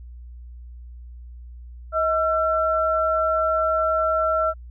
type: tone pair together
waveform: sine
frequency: 636 / 1347.6 Hz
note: D#5 / E6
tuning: +38 / +38 cents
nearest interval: octave + minor second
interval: 1300 cents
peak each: -21 dBFS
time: 1.92-4.54 s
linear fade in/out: 50 ms
effects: added 60 Hz sine -37 dBFS peak until 4.7 s